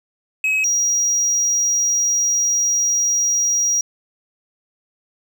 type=tone pair in turn; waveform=triangle; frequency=2553 / 5731 Hz; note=D#7 / F8; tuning=+44 / +44 cents; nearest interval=octave + major second; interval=1400 cents; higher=second; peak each=-14 dBFS; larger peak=neither; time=0.44-0.64 / 0.64-3.81 s; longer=second; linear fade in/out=2 ms; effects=none